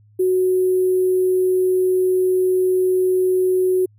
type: tone with sample-and-hold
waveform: sine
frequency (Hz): 370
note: F#4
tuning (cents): 0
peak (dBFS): -14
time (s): 0.19-3.86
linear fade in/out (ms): 10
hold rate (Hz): 11025
effects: added 105 Hz sine -49 dBFS peak until 3.98 s